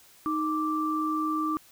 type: tone pair together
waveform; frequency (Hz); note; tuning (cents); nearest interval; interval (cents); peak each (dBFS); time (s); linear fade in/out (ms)
sine; 311.1 / 1172.8; D#4 / D6; 0 / -3; octave + major seventh; 2297; -28; 0.26-1.57; 0
effects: white hiss -56 dBFS RMS until 1.71 s